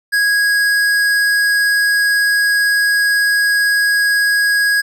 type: tone with hard clipping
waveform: triangle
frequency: 1653 Hz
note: G#6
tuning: 9 cents flat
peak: -13 dBFS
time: 0.12-4.82 s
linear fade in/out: 20 ms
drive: 18 dB
effects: none